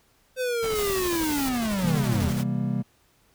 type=linear sweep; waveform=square; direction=down; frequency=518 to 67 Hz; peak=-25 dBFS; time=0.36-2.33 s; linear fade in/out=50 ms
type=noise with tremolo; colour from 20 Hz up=pink; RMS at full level=-34 dBFS; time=0.62-2.44 s; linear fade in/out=20 ms; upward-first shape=square; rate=12 Hz; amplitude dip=35%
type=high-pass noise; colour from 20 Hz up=white; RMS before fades=-34 dBFS; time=0.75-1.49 s; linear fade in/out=5 ms; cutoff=2700 Hz; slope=12 dB/octave
type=chord; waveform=triangle; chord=C dominant seventh; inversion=none; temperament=just; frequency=130.81 / 163.52 / 196.22 / 235.5 Hz; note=C3 / E3 / G3 / Bb3; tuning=0 / -14 / +2 / +18 cents; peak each=-26 / -31 / -26 / -28 dBFS; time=1.82-2.83 s; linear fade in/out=20 ms
effects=pink hiss -63 dBFS RMS until 3.34 s